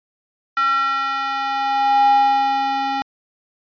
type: tone with high-pass filter sweep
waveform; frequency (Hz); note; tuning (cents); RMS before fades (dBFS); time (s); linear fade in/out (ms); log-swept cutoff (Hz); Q
square; 272.1; C#4; -32; -18; 0.57-3.02; 0; 1400 to 580; 6.5
effects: resampled to 11025 Hz